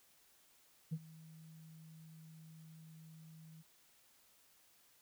sine tone with ADSR envelope, 159.6 Hz, D#3, 44 cents sharp, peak -33 dBFS, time 0.91-3.63 s, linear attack 20 ms, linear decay 51 ms, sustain -21 dB, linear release 24 ms, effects tanh soft clip ceiling -34 dBFS + white hiss -69 dBFS RMS until 5.01 s

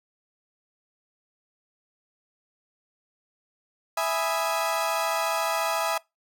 35% pulse chord, E major seventh, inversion none, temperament equal, 659.3 / 830.6 / 987.8 / 1244.5 Hz, E5 / G#5 / B5 / D#6, 0 / 0 / 0 / 0 cents, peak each -26 / -29 / -30 / -29 dBFS, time 3.97-5.98 s, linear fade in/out 5 ms, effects noise-tail reverb RT60 0.2 s tail -23 dB re dry

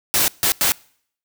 white noise bursts at uneven times, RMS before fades -17 dBFS, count 3, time 0.14-0.28 / 0.43-0.52 / 0.61-0.72 s, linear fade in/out 0 ms, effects noise-tail reverb RT60 0.6 s tail -25 dB re dry

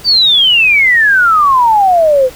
sine exponential sweep, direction down, 4699 to 495.4 Hz, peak -5 dBFS, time 0.04-2.3 s, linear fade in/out 50 ms, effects pink hiss -34 dBFS RMS until 2.35 s

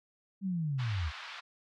sine linear sweep, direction down, 200 to 68.6 Hz, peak -30 dBFS, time 0.41-1.12 s, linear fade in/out 50 ms
pink band-pass noise, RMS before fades -45 dBFS, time 0.78-1.41 s, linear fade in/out 20 ms, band 990 to 4200 Hz, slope 24 dB/octave
effects none

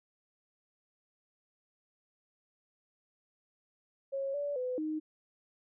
sine tone with pitch steps, 546 / 576 / 504 / 310 Hz, C#5 / D5 / B4 / D#4, -26 / -34 / +35 / -6 cents, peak -32 dBFS, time 4.12-5 s, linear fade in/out 20 ms, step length 220 ms, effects none

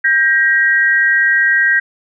sine tone pair together, 1590 / 1894.8 Hz, G6 / A#6, +24 / +28 cents, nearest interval minor third, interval 304 cents, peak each -12 dBFS, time 0.04-1.8 s, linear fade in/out 10 ms, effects none

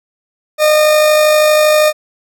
40% pulse tone with amplitude modulation, 610 Hz, D#5, 34 cents flat, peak -5 dBFS, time 0.58-1.93 s, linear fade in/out 50 ms, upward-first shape sine, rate 52.6 Hz, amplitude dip 30%, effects none

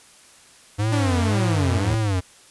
square tone with vibrato, 100 Hz, G2, 35 cents sharp, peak -20 dBFS, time 0.78-2.21 s, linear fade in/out 20 ms, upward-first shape sine, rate 1.9 Hz, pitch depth 190 cents each way
sawtooth linear sweep, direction down, 298.1 to 71 Hz, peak -19 dBFS, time 0.92-1.95 s, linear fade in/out 5 ms
effects white hiss -50 dBFS RMS until 2.5 s + resampled to 24000 Hz

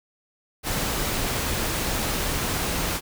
pink noise, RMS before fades -26 dBFS, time 0.63-3.01 s, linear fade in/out 50 ms, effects none

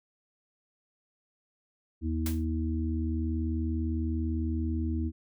harmonic tone, 80.2 Hz, E2, 47 cents flat, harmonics 1 / 3 / 4, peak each -29 / -34 / -35 dBFS, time 2.01-5.12 s, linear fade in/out 50 ms
white noise with exponential decay, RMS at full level -34 dBFS, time 2.26-2.45 s, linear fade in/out 2 ms, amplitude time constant 40 ms
effects none

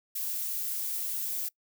violet noise, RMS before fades -33 dBFS, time 0.15-1.49 s, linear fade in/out 10 ms, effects noise-tail reverb RT60 0.1 s tail -23 dB re dry

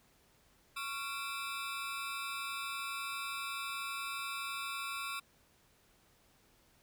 20% pulse ring-modulated tone, 1244.5 Hz, D#6, in tune, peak -30 dBFS, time 0.76-5.2 s, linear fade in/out 10 ms, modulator 134 Hz, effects pink hiss -68 dBFS RMS until 6.82 s

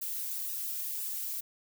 violet noise with flanger, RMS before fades -36 dBFS, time 0.01-1.41 s, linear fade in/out 10 ms, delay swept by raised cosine 0.9 to 5.7 ms, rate 2 Hz, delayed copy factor -0.8, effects none

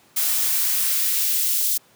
blue noise with high-pass filter sweep, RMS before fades -21 dBFS, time 0.16-1.78 s, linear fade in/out 10 ms, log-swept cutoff 420 to 4000 Hz, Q 0.8, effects pink hiss -55 dBFS RMS until 1.95 s + high-pass 150 Hz 12 dB/octave

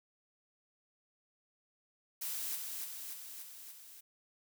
blue noise with echo, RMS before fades -39 dBFS, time 2.21-2.56 s, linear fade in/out 10 ms, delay 290 ms, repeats 5, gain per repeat -3 dB, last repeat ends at 4.01 s, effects none

